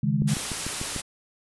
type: chord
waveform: sine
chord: C# suspended second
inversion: none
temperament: equal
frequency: 138.59 / 155.56 / 207.7 Hz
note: C#3 / D#3 / G#3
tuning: 0 / 0 / 0 cents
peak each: -25 dBFS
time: 0.03-0.34 s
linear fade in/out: 5 ms
type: click train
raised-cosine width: 3 ms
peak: -19 dBFS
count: 6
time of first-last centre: 0.22-0.963 s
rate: 6.73 Hz
type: noise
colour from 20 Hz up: white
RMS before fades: -30 dBFS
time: 0.27-1.02 s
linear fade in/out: 20 ms
effects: resampled to 24000 Hz